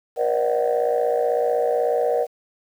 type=tone cluster; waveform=sine; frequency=478.8 / 535 / 597 / 653 / 748 Hz; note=A#4 / C5 / D5 / E5 / F#5; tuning=+46 / +38 / +28 / -17 / +19 cents; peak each=-20 / -28 / -23 / -28 / -25 dBFS; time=0.16-2.27 s; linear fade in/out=50 ms; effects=tanh soft clip ceiling -11 dBFS + 8-bit